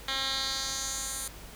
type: tone with band-pass filter sweep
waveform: 10% pulse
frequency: 268.4 Hz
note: C4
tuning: 44 cents sharp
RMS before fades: -33 dBFS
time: 0.08-1.28 s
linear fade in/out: 2 ms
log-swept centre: 3100 to 9700 Hz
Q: 2.3
effects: added 50 Hz sine -48 dBFS peak until 1.55 s + pink hiss -48 dBFS RMS until 1.55 s